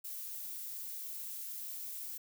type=noise; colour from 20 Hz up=violet; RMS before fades=-43 dBFS; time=0.04-2.18 s; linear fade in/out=10 ms; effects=none